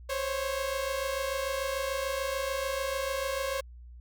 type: tone pair together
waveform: sawtooth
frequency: 523.3 / 550.1 Hz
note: C5 / C#5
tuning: 0 / -13 cents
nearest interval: minor second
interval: 87 cents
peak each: -30 / -28 dBFS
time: 0.09-3.61 s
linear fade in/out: 10 ms
effects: added 60 Hz sine -45 dBFS peak until 4 s

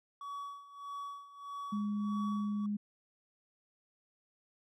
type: tone with tremolo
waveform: triangle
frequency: 1132 Hz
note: C#6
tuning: 36 cents sharp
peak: -37 dBFS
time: 0.21-2.66 s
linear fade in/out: 2 ms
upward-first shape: sine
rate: 1.6 Hz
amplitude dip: 80%
type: tone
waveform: sine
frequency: 206.8 Hz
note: G#3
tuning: 7 cents flat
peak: -32 dBFS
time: 1.72-2.77 s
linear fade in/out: 10 ms
effects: none

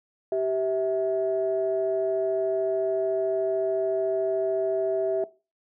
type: tone pair together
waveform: sine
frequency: 387.4 / 651.5 Hz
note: G4 / E5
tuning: -20 / -20 cents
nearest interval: major sixth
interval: 900 cents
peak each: -25 dBFS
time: 0.32-5.24 s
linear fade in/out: 2 ms
effects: noise-tail reverb RT60 0.3 s tail -18 dB re dry + tanh soft clip ceiling -15 dBFS

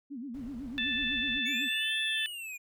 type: tone with vibrato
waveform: sine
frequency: 256.5 Hz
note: C4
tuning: 34 cents flat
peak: -37 dBFS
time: 0.1-1.69 s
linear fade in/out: 20 ms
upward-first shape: sine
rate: 8 Hz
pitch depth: 210 cents each way
type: noise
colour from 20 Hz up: brown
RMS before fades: -49 dBFS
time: 0.34-1.39 s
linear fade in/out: 5 ms
type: harmonic tone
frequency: 880 Hz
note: A5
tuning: in tune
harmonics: 2 / 3 / 4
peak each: -34 / -34 / -32 dBFS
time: 0.78-2.26 s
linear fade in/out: 0 ms
type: linear two-way sweep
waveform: square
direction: up then down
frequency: 2194 to 3400 to 2408 Hz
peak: -39 dBFS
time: 1.45-2.58 s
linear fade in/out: 20 ms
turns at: 2.03 s
effects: none

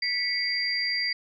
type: tone cluster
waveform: sine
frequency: 1974 / 2205 / 4737 Hz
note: B6 / C#7 / D8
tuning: -1 / -10 / +14 cents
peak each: -30 / -32 / -27 dBFS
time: 0.02-1.13 s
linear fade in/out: 5 ms
effects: none

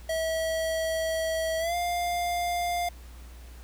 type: tone with pitch glide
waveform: square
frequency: 647 to 701.5 Hz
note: E5 to F5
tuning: -32 to +8 cents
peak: -27 dBFS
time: 0.09-2.89 s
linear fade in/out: 5 ms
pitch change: +140 cents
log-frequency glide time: 1.59-1.75 s
effects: added 60 Hz sine -43 dBFS peak until 3.63 s + pink hiss -54 dBFS RMS until 3.63 s

